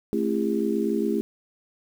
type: harmonic tone with a mistuned harmonic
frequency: 67.3 Hz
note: C2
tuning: 49 cents sharp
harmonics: 3 / 4 / 5 / 6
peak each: -26 / -30 / -27 / -27 dBFS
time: 0.13-1.21 s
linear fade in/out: 0 ms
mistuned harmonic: 3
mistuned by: +140 cents
effects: 8-bit